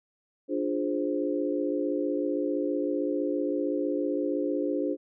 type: chord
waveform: sine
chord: D half-diminished seventh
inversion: none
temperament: equal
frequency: 293.7 / 349.2 / 415.3 / 523.3 Hz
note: D4 / F4 / Ab4 / C5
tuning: 0 / 0 / 0 / 0 cents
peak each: -29 / -32 / -33 / -32 dBFS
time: 0.48-4.97 s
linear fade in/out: 50 ms
effects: none